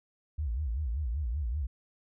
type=tone with vibrato; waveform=sine; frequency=65.8 Hz; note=C2; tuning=10 cents sharp; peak=-29 dBFS; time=0.38-1.67 s; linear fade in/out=10 ms; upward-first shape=sine; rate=5.2 Hz; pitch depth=300 cents each way; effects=none

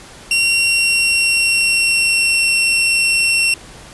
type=tone with pitch glide; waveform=sawtooth; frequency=2746 to 2721 Hz; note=F7 to F7; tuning=-30 to -46 cents; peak=-9 dBFS; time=0.31-3.54 s; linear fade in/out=2 ms; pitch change=-16 cents; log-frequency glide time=0.56-2.45 s; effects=pink hiss -38 dBFS RMS until 3.93 s + resampled to 24000 Hz

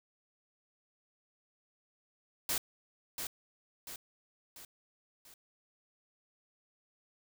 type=noise with echo; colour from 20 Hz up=white; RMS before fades=-33 dBFS; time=2.49-2.58 s; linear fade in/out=2 ms; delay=690 ms; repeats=4; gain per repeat=-6 dB; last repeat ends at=5.34 s; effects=none

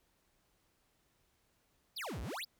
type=exponential two-way sweep; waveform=square; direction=down then up; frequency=5420 to 50.8 to 5420 Hz; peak=-40 dBFS; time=1.96-2.45 s; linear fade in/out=10 ms; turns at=2.21 s; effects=pink hiss -75 dBFS RMS until 2.59 s

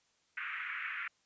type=band-pass noise; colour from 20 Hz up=white; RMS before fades=-40 dBFS; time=0.37-1.08 s; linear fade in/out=5 ms; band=1300 to 2400 Hz; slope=48 dB/octave; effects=white hiss -73 dBFS RMS until 1.25 s + resampled to 16000 Hz

